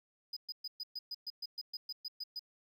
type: tone bursts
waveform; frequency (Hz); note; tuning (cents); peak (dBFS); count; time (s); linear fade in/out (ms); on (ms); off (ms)
triangle; 4978; D#8; 0; -37; 14; 0.33-2.394; 5; 36; 120
effects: 13-bit